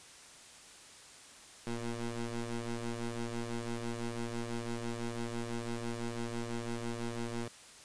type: ring-modulated tone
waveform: 20% pulse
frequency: 117 Hz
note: A#2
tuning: 7 cents sharp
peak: -28 dBFS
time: 1.67-7.48 s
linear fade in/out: 0 ms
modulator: 120 Hz
effects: white hiss -54 dBFS RMS until 7.84 s + resampled to 22050 Hz